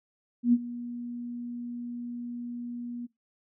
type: tone with ADSR envelope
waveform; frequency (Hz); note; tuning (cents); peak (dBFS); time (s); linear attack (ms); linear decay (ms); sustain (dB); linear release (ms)
sine; 240.4; B3; -46; -16; 0.43-3.07; 100; 44; -18; 20
effects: noise-tail reverb RT60 0.2 s tail -21 dB re dry